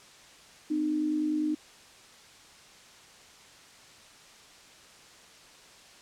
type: tone pair together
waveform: sine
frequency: 255.2 / 305.1 Hz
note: C4 / D#4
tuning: -43 / -34 cents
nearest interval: minor third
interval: 309 cents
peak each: -35 / -26 dBFS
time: 0.7-1.55 s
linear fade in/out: 10 ms
effects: white hiss -53 dBFS RMS until 6.01 s + low-pass 7000 Hz 12 dB/octave